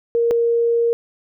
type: tone pair in turn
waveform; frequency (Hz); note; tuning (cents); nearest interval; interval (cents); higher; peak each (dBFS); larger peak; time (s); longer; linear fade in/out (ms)
sine; 467.2 / 467.2; A#4 / A#4; +4 / +4; unison; 0; neither; -14; neither; 0.15-0.31 / 0.31-0.93; second; 0
effects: none